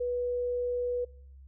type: tone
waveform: sine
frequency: 490 Hz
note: B4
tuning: 14 cents flat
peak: -28 dBFS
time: 0-1.05 s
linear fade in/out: 10 ms
effects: noise-tail reverb RT60 0.5 s tail -23 dB re dry + added 67 Hz sine -48 dBFS peak until 1.47 s